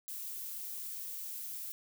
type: noise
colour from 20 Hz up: violet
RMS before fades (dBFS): -42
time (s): 0.08-1.72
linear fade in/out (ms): 0
effects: none